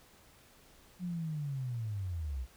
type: linear sweep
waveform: sine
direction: down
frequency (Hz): 183.1 to 58.7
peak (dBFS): -34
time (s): 0.99-2.47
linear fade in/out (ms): 50
effects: pink hiss -61 dBFS RMS until 2.56 s

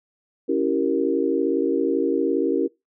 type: chord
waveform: sine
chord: C# diminished seventh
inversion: none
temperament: equal with one note detuned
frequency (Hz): 277.2 / 329.6 / 387.3 / 466.2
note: C#4 / E4 / G4 / Bb4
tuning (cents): 0 / 0 / -21 / 0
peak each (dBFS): -24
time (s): 0.48-2.68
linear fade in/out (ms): 20
effects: noise-tail reverb RT60 0.2 s tail -22 dB re dry

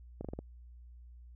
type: slowing click train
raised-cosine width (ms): 2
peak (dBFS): -26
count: 5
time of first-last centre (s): 0.21-0.39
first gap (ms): 36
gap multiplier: 1.15
effects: added 60 Hz sine -50 dBFS peak until 1.35 s

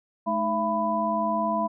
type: tone cluster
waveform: sine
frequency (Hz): 213.9 / 311.5 / 673 / 995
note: A3 / D#4 / E5 / B5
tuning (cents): -49 / +2 / +36 / +13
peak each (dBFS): -29 / -35 / -27 / -26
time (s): 0.26-1.68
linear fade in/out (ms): 20
effects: none

